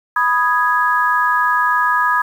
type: chord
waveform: sine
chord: G# minor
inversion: first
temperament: equal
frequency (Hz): 987.8 / 1244.5 / 1661.2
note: B5 / D#6 / G#6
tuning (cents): 0 / 0 / 0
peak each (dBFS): -17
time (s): 0.16-2.22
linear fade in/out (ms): 5
effects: 7-bit